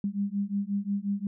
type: beating tone pair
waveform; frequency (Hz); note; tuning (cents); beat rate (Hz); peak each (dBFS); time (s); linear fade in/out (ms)
sine; 198.1 / 203.7; G3 / G#3; +18 / -33; 5.6; -30; 0.04-1.27; 2
effects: none